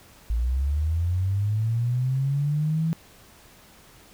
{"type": "linear sweep", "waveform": "sine", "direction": "up", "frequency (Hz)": [54.8, 164.81], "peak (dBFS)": -21, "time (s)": [0.3, 2.93], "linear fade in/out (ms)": 0, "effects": ["pink hiss -52 dBFS RMS until 4.13 s"]}